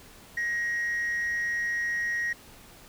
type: tone with amplitude modulation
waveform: sine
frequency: 1887 Hz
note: A#6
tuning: 21 cents sharp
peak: -22 dBFS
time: 0.37-2.33 s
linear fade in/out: 5 ms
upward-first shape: sine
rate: 233 Hz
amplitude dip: 50%
effects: tanh soft clip ceiling -24 dBFS + pink hiss -51 dBFS RMS until 2.88 s